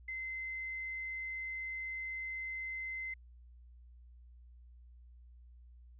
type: tone with quantisation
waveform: sine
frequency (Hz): 2064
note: C7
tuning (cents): -24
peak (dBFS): -38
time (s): 0.08-3.14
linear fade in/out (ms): 5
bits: 11
effects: added 60 Hz sine -54 dBFS peak until 5.99 s + resampled to 8000 Hz